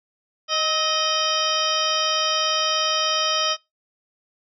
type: harmonic tone with a mistuned harmonic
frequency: 622.3 Hz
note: D#5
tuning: in tune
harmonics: 1 / 2 / 3 / 4 / 5 / 6 / 8 / 9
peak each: -28 / -25 / -34 / -33 / -24 / -31 / -28 / -28 dBFS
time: 0.48-3.57 s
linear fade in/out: 50 ms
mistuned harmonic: 2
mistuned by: +48 cents
effects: noise-tail reverb RT60 0.2 s tail -23 dB re dry